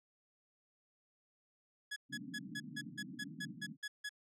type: tone bursts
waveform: sawtooth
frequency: 1686 Hz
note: G#6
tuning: 26 cents sharp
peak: -36 dBFS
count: 11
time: 1.91-4.093 s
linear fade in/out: 10 ms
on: 53 ms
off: 160 ms
type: band-pass noise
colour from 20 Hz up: white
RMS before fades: -49 dBFS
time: 2.09-3.77 s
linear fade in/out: 50 ms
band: 130 to 300 Hz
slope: 96 dB/octave
effects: low-pass 9000 Hz 12 dB/octave